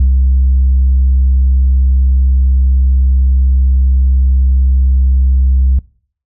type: tone with ADSR envelope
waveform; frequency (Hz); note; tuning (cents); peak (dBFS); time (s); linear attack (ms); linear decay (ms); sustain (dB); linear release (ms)
sine; 65.41; C2; 0; -3; 0-5.79; 6; 81; -2; 4
effects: noise-tail reverb RT60 0.5 s tail -22 dB re dry + tanh soft clip ceiling -4 dBFS